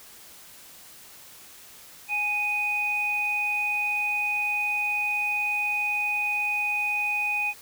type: tone pair together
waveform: sine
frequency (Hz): 830.6 / 2489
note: G#5 / D#7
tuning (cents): 0 / 0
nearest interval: octave + perfect fifth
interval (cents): 1900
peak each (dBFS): -33 / -24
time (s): 2.08-7.54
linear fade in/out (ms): 50
effects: white hiss -48 dBFS RMS until 7.61 s